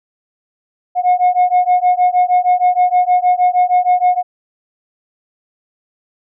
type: beating tone pair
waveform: sine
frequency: 720 / 726.4 Hz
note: F#5 / F#5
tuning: -47 / -32 cents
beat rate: 6.4 Hz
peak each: -11 dBFS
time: 0.95-4.23 s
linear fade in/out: 50 ms
effects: tanh soft clip ceiling -6 dBFS